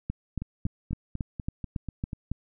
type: two click trains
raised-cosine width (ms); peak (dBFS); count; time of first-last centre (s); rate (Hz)
5; -21 / -17; 8 / 9; 0.42-2.131 / 0.1-2.316; 4.09 / 3.61
effects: none